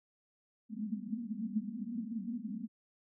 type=band-pass noise; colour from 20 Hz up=white; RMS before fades=-39 dBFS; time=0.69-2.68 s; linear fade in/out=50 ms; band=200 to 240 Hz; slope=96 dB/octave; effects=none